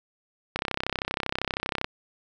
click train, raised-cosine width 0.3 ms, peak -10 dBFS, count 43, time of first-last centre 0.56-1.844 s, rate 32.7 Hz, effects none

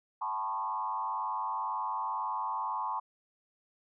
sine tone with frequency modulation, 977 Hz, B5, 19 cents flat, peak -31 dBFS, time 0.21-3 s, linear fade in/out 10 ms, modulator 102 Hz, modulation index 1.5, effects none

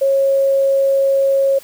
sine tone, 546 Hz, C#5, 26 cents flat, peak -11 dBFS, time 0.01-1.59 s, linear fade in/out 10 ms, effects white hiss -42 dBFS RMS until 1.63 s

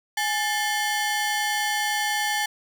sawtooth ring-modulated tone, 1299 Hz, E6, 26 cents flat, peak -16 dBFS, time 0.17-2.46 s, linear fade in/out 5 ms, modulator 465 Hz, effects none

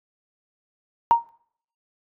sine tone with exponential decay, 932.3 Hz, A#5, in tune, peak -8 dBFS, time 1.11-1.29 s, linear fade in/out 0 ms, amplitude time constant 37 ms, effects noise-tail reverb RT60 0.6 s tail -22 dB re dry + tanh soft clip ceiling -4 dBFS

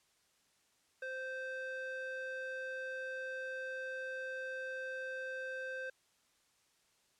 square tone with band-pass filter, 521 Hz, C5, 7 cents flat, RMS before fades -42 dBFS, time 1.02-5.9 s, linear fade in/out 5 ms, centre 1200 Hz, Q 7.9, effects white hiss -73 dBFS RMS until 7.19 s + low-pass 9000 Hz 12 dB/octave

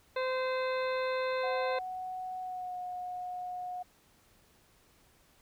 harmonic tone, 516 Hz, C5, 24 cents flat, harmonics 1 / 2 / 3 / 4 / 5 / 7 / 8, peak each -31 / -37 / -41 / -43 / -45 / -48 / -49 dBFS, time 0.16-1.79 s, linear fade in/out 5 ms
sine tone with pitch glide, 741 to 724.5 Hz, F#5 to F#5, +2 to -37 cents, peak -36 dBFS, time 1.43-3.83 s, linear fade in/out 10 ms, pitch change -39 cents, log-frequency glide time 2.4-2.78 s
effects pink hiss -65 dBFS RMS until 5.41 s

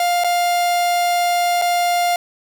45% pulse tone with dropouts, 702 Hz, F5, 9 cents sharp, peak -15 dBFS, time 0-2.16 s, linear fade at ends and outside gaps 2 ms, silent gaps 0.238-0.244 / 1.616-1.62 s, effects 8-bit

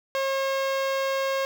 sawtooth tone with notch filter, 540 Hz, C#5, 45 cents flat, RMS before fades -26 dBFS, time 0.15-1.45 s, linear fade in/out 0 ms, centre 10000 Hz, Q 0.63, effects none

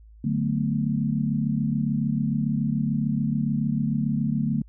sine chord, B minor seventh, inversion first, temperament equal, 146.83 / 185 / 220 / 246.9 Hz, D3 / F#3 / A3 / B3, 0 / 0 / 0 / 0 cents, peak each -26 / -31 / -25 / -30 dBFS, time 0.24-4.62 s, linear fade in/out 5 ms, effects added 54 Hz sine -46 dBFS peak until 4.68 s

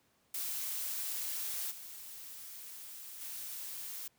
blue noise with level steps, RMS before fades -38 / -48 / -43 dBFS, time 0.34-4.08 s, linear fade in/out 5 ms, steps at 1.7 / 3.2 s, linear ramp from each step 20 ms, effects pink hiss -72 dBFS RMS until 4.18 s + high-pass 80 Hz 12 dB/octave

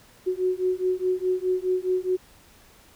sine beating tone pair, 366.2 / 371 Hz, F#4 / F#4, -18 / +5 cents, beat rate 4.8 Hz, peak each -25 dBFS, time 0.26-2.17 s, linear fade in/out 20 ms, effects pink hiss -54 dBFS RMS until 2.95 s

